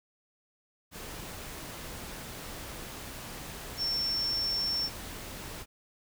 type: tone in noise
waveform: sine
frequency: 5430 Hz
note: F8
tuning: 50 cents flat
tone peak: -28 dBFS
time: 3.77-4.9 s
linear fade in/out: 50 ms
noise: pink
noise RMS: -42 dBFS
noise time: 0.91-5.66 s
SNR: +11 dB
effects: none